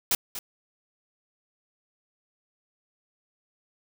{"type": "noise with echo", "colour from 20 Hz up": "white", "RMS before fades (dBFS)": -23, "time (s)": [0.11, 0.15], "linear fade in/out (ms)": 2, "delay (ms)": 240, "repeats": 1, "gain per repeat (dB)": -12, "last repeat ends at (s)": 0.39, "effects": []}